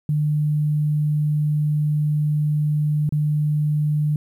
sine tone with dropouts, 150 Hz, D3, 37 cents sharp, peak -17 dBFS, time 0.09-4.16 s, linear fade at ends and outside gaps 2 ms, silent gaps 3.092-3.123 s, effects 9-bit

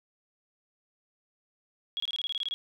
sine tone bursts, 3322 Hz, G#7, in tune, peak -29 dBFS, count 11, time 1.97-2.54 s, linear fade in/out 0 ms, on 30 ms, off 24 ms, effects none

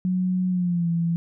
sine tone with pitch glide, 183.6 to 168.36 Hz, F#3 to E3, -13 to +37 cents, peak -20 dBFS, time 0.05-1.16 s, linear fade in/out 0 ms, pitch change -150 cents, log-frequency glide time 0.49-0.89 s, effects none

